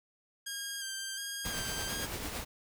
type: tone with vibrato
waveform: 10% pulse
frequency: 1600 Hz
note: G6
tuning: 35 cents sharp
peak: -28 dBFS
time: 0.46-2.06 s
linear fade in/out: 10 ms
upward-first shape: square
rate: 1.4 Hz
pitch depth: 26 cents each way
type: noise with tremolo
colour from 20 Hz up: pink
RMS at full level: -37 dBFS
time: 1.44-2.45 s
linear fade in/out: 20 ms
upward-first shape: triangle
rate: 8.9 Hz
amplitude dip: 45%
effects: none